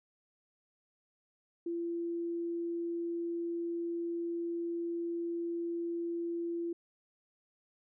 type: tone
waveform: sine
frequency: 340 Hz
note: F4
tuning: 46 cents flat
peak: -33 dBFS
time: 1.66-6.73 s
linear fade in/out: 5 ms
effects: none